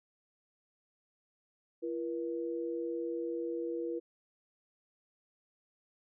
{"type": "tone pair together", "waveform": "sine", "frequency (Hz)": [338.8, 479.2], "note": ["E4", "A#4"], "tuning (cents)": [48, 48], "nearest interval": "tritone", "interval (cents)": 600, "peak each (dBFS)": [-36, -37], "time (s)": [1.82, 4], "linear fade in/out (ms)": 20, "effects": []}